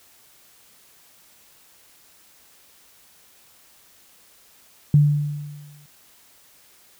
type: tone with exponential decay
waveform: sine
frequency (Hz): 146.83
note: D3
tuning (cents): 0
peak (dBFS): -9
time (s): 4.94-5.86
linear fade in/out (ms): 2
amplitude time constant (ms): 200
effects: white hiss -54 dBFS RMS until 6.99 s